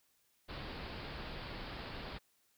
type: low-pass noise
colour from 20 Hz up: pink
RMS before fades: -45 dBFS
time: 0.48-2.19 s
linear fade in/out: 20 ms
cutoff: 4900 Hz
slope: 96 dB/octave
effects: white hiss -74 dBFS RMS until 2.57 s